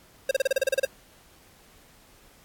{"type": "tone bursts", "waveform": "square", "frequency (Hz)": 536, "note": "C5", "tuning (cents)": 42, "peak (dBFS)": -20, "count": 11, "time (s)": [0.29, 0.852], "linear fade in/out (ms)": 5, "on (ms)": 22, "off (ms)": 32, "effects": ["pink hiss -56 dBFS RMS until 2.44 s", "AAC 64 kbps"]}